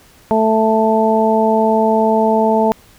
harmonic tone, 220.3 Hz, A3, 2 cents sharp, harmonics 1 / 2 / 3 / 4, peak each -16 / -16 / -16 / -16 dBFS, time 0.31-2.72 s, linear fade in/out 0 ms, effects pink hiss -47 dBFS RMS until 2.98 s

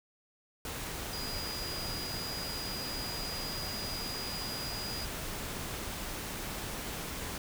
sine tone in noise, 4895 Hz, D#8, 29 cents flat, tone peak -39 dBFS, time 1.13-5.05 s, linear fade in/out 2 ms, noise pink, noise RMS -39 dBFS, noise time 0.65-7.38 s, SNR -3 dB, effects none

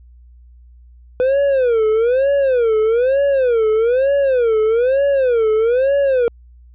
triangle tone with vibrato, 493.9 Hz, B4, in tune, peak -10 dBFS, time 1.2-6.28 s, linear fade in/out 0 ms, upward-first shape sine, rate 1.1 Hz, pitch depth 230 cents each way, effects added 60 Hz sine -41 dBFS peak until 6.74 s + resampled to 8000 Hz

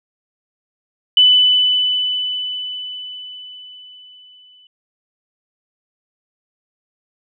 sine tone with exponential decay, 2995 Hz, F#7, 20 cents sharp, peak -6 dBFS, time 1.17-4.67 s, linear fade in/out 2 ms, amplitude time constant 760 ms, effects none

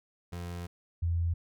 30% pulse / sine tone pair in turn, 87.31 / 84.78 Hz, F2 / E2, 0 / +49 cents, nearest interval minor second, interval 51 cents, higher first, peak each -34 / -26 dBFS, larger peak second, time 0.32-0.67 / 1.02-1.34 s, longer first, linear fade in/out 10 ms, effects none

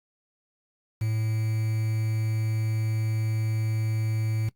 triangle tone with quantisation, 110 Hz, A2, in tune, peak -22 dBFS, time 1.01-4.49 s, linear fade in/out 5 ms, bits 7, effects noise-tail reverb RT60 0.1 s tail -20 dB re dry + Opus 48 kbps

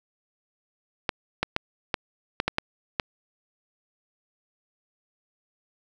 clicks, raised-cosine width 0.3 ms, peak -7 dBFS, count 8, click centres 1.092 / 1.43 / 1.564 / 1.942 / 2.401 / 2.48 / 2.584 / 2.998 s, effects 8-bit

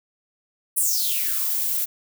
violet noise with high-pass filter sweep, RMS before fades -23 dBFS, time 0.76-1.86 s, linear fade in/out 20 ms, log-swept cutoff 10000 to 240 Hz, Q 6, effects none

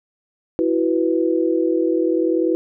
sine chord, E suspended second, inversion none, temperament equal, 329.6 / 370 / 493.9 Hz, E4 / F#4 / B4, 0 / 0 / 0 cents, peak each -18 / -21 / -22 dBFS, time 0.59-2.55 s, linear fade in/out 0 ms, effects none

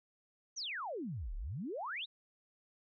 sine exponential two-way sweep, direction down then up, 6570 to 32.7 to 4038 Hz, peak -38 dBFS, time 0.56-2.06 s, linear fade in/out 20 ms, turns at 1.35 s, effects none

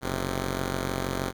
5% pulse tone pair together, 46.37 / 130.81 Hz, F#1 / C3, +5 / 0 cents, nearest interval octave + tritone, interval 1795 cents, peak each -18 / -21 dBFS, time 0.01-1.33 s, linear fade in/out 50 ms, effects none

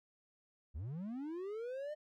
triangle linear sweep, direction up, 62.1 to 615 Hz, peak -38 dBFS, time 0.74-1.95 s, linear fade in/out 20 ms, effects none

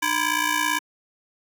15% pulse ring-modulated tone, 660 Hz, E5, 2 cents sharp, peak -11 dBFS, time 0.02-0.79 s, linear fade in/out 10 ms, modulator 359 Hz, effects high-pass 400 Hz 12 dB/octave

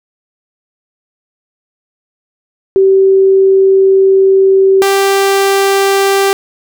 sine / sawtooth tone pair in turn, 385.5 / 392.7 Hz, G4 / G4, -29 / +3 cents, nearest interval unison, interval 32 cents, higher second, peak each -4 dBFS, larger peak neither, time 2.76-4.82 / 4.82-6.33 s, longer first, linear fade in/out 0 ms, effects none

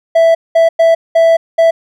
triangle tone bursts at uneven times, 660 Hz, E5, 2 cents sharp, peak -3 dBFS, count 5, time 0.15-0.35 / 0.55-0.69 / 0.79-0.95 / 1.15-1.37 / 1.58-1.71 s, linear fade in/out 10 ms, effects none

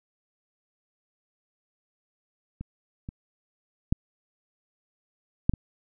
clicks, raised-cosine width 5 ms, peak -23 / -23 / -9 / -7 / -17 dBFS, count 5, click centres 2.61 / 3.089 / 3.925 / 5.495 / 5.537 s, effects none

